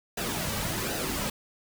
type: noise with flanger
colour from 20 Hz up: pink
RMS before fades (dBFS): -31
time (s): 0.17-1.3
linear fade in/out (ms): 5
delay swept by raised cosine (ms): 0.9 to 2.9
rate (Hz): 1.3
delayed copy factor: -0.55
effects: none